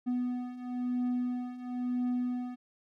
triangle beating tone pair, 246.9 / 247.89 Hz, B3 / B3, 0 / +7 cents, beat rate 0.99 Hz, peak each -34 / -30 dBFS, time 0.06-2.56 s, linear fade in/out 20 ms, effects none

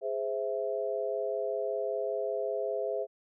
sine chord, Ab augmented, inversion none, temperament equal with one note detuned, 415.3 / 520.5 / 659.3 Hz, Ab4 / C5 / E5, 0 / -9 / 0 cents, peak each -34 dBFS, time 0.01-3.07 s, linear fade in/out 50 ms, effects none

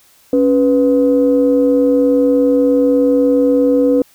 sine tone pair together, 277.2 / 493.9 Hz, C#4 / B4, 0 / 0 cents, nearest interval minor seventh, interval 1000 cents, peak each -11 dBFS, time 0.33-4.02 s, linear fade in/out 2 ms, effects tanh soft clip ceiling -2 dBFS + white hiss -50 dBFS RMS until 4.14 s

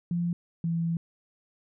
sine tone pair in turn, 172.6 / 167.01 Hz, F3 / E3, -20 / +23 cents, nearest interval minor second, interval 57 cents, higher first, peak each -25 dBFS, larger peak neither, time 0.11-0.33 / 0.64-0.97 s, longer second, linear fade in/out 2 ms, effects none

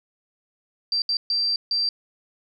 sine tone bursts at uneven times, 4699 Hz, D8, in tune, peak -20 dBFS, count 4, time 0.92-1.02 / 1.09-1.17 / 1.3-1.56 / 1.71-1.89 s, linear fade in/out 2 ms, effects 10-bit

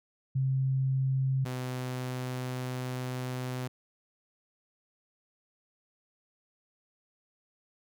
sine / sawtooth tone pair in turn, 132.9 / 127.1 Hz, C3 / C3, +27 / -50 cents, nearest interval minor second, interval 77 cents, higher first, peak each -25 / -29 dBFS, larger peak first, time 0.35-1.45 / 1.45-3.68 s, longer second, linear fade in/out 10 ms, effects none

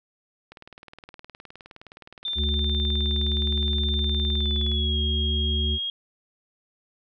click train, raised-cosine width 0.3 ms, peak -27 dBFS, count 82, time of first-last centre 0.52-4.717 s, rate 19.3 Hz
sine tone with pitch glide, 3579 to 3263 Hz, A7 to G#7, +29 to -31 cents, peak -26 dBFS, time 2.25-5.9 s, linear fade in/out 2 ms, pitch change -160 cents, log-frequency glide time 4.36-4.98 s
harmonic tone, 73.42 Hz, D2, in tune, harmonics 1 / 3 / 5, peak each -23 / -33 / -37 dBFS, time 2.35-5.79 s, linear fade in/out 50 ms
effects none

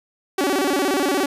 sawtooth tone with vibrato, 329.2 Hz, E4, 2 cents flat, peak -14 dBFS, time 0.38-1.26 s, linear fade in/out 5 ms, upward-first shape square, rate 17 Hz, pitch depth 260 cents each way, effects resampled to 32000 Hz

